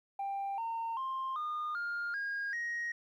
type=tone with pitch steps; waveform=sine; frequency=791 / 913.9 / 1055.9 / 1219.9 / 1409.4 / 1628.4 / 1881.3 Hz; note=G5 / A#5 / C6 / D#6 / F6 / G#6 / A#6; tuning=+15 / -35 / +15 / -35 / +15 / -35 / +15 cents; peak=-32 dBFS; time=0.19-2.92 s; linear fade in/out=5 ms; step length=390 ms; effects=tanh soft clip ceiling -32 dBFS + 12-bit